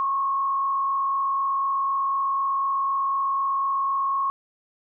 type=tone with frequency modulation; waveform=sine; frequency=1093 Hz; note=C#6; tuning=25 cents flat; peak=-21 dBFS; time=0-4.3 s; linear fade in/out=0 ms; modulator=44 Hz; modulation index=0.59; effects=none